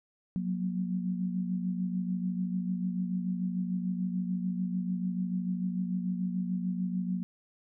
sine tone cluster, 182.5 / 189.3 / 235.1 Hz, F#3 / F#3 / A#3, -24 / +40 / +15 cents, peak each -30 / -39 / -37 dBFS, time 0.36-7.23 s, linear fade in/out 0 ms, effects none

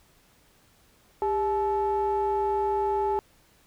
triangle ring-modulated tone, 230.4 Hz, A#3, 20 cents flat, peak -18 dBFS, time 1.22-3.19 s, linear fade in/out 0 ms, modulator 630 Hz, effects pink hiss -61 dBFS RMS until 3.66 s

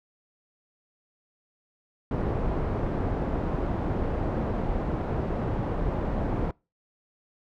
pink low-pass noise, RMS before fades -28 dBFS, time 2.11-6.51 s, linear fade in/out 2 ms, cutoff 770 Hz, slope 12 dB/octave, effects noise-tail reverb RT60 0.3 s tail -26 dB re dry

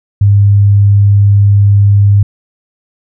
sine tone, 101.1 Hz, G#2, 46 cents flat, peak -3 dBFS, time 0.21-2.23 s, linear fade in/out 5 ms, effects none

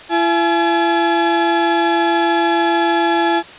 35% pulse tone pair together, 337.7 / 851 Hz, E4 / G#5, +42 / +42 cents, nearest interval octave + major third, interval 1600 cents, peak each -14 dBFS, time 0.09-3.43 s, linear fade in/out 50 ms, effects white hiss -36 dBFS RMS until 3.58 s + resampled to 8000 Hz

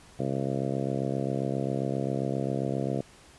harmonic tone, 67.5 Hz, C#2, 45 cents flat, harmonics 2 / 3 / 4 / 5 / 6 / 7 / 8 / 9 / 10, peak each -32 / -34 / -35 / -36 / -37 / -37 / -38 / -39 / -39 dBFS, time 0.19-3.01 s, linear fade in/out 5 ms, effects pink hiss -54 dBFS RMS until 3.38 s + resampled to 24000 Hz

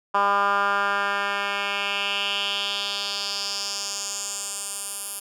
10% pulse tone with band-pass filter sweep, 200.7 Hz, G3, 41 cents sharp, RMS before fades -26 dBFS, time 0.14-5.2 s, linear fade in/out 10 ms, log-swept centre 1100 to 11000 Hz, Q 2.8, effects none

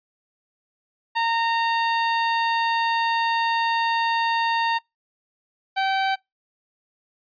sawtooth tone pair in turn, 920 / 772.2 Hz, A#5 / G5, -23 / -26 cents, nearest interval minor third, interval 303 cents, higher first, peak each -16 dBFS, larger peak neither, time 1.15-4.79 / 5.76-6.16 s, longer first, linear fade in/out 20 ms, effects noise-tail reverb RT60 0.2 s tail -26 dB re dry + resampled to 11025 Hz

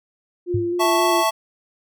sine tone with vibrato, 349.2 Hz, F4, in tune, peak -20 dBFS, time 0.46-1.24 s, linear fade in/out 50 ms, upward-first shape square, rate 3.8 Hz, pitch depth 19 cents each way
sine tone with exponential decay, 103.83 Hz, G#2, in tune, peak -16 dBFS, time 0.54-0.76 s, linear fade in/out 5 ms, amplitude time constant 47 ms
square chord, A major, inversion second, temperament equal, 659.3 / 880 / 1108.7 Hz, E5 / A5 / C#6, 0 / 0 / 0 cents, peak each -22 dBFS, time 0.79-1.31 s, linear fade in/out 20 ms
effects none

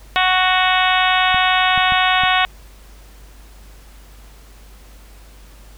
harmonic tone, 370 Hz, F#4, in tune, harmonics 2 / 3 / 4 / 5 / 6 / 7 / 8 / 9 / 10, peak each -18 / -20 / -21 / -22 / -23 / -23 / -24 / -25 / -25 dBFS, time 0.16-2.45 s, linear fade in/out 0 ms
clicks, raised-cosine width 5 ms, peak -17 dBFS, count 4, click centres 1.345 / 1.777 / 1.922 / 2.236 s
effects added 50 Hz sine -40 dBFS peak until 5.77 s + pink hiss -48 dBFS RMS until 5.77 s

